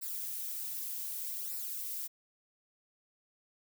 violet noise with flanger, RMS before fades -39 dBFS, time 0.01-2.08 s, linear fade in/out 20 ms, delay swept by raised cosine 0.31 to 4.61 ms, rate 0.65 Hz, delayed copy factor -0.7, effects none

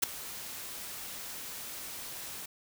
white noise with ADSR envelope, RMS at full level -23 dBFS, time 0.02-2.46 s, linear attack 15 ms, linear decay 6 ms, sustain -19 dB, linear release 7 ms, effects none

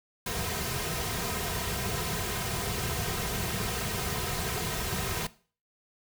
pink noise with comb filter, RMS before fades -32 dBFS, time 0.26-5.27 s, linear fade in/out 5 ms, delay 3.5 ms, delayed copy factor -0.75, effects noise-tail reverb RT60 0.4 s tail -18 dB re dry

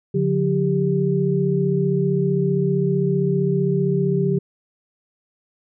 sine tone cluster, 144.3 / 179.7 / 395.1 Hz, D3 / F3 / G4, -30 / +50 / +14 cents, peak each -21 dBFS, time 0.14-4.39 s, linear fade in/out 10 ms, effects none

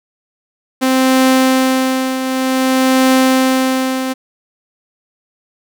sawtooth tone with tremolo, 260.9 Hz, C4, 5 cents flat, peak -4 dBFS, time 0.81-4.14 s, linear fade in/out 20 ms, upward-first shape triangle, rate 0.54 Hz, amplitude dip 65%, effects none

